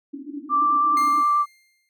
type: band-pass noise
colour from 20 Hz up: pink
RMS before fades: -36 dBFS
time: 0.13-1.24 s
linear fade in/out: 10 ms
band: 270 to 310 Hz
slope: 96 dB/octave
type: tone with vibrato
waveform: sine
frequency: 1174.7 Hz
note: D6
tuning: in tune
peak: -16 dBFS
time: 0.49-1.46 s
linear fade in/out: 50 ms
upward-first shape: sine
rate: 9.3 Hz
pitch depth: 11 cents each way
type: tone with exponential decay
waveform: sawtooth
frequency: 2109 Hz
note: C7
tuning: 13 cents sharp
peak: -26 dBFS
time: 0.97-1.89 s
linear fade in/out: 1 ms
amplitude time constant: 200 ms
effects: none